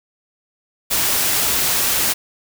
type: noise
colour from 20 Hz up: white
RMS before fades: -18 dBFS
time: 0.9-2.14 s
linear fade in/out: 20 ms
effects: none